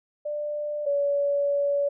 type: tone pair in turn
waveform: sine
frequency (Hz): 593 / 568.8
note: D5 / C#5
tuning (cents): +17 / +45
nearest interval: minor second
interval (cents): 72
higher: first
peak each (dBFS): -27 / -21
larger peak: second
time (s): 0.25-0.86 / 0.86-1.89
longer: second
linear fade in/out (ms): 10
effects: none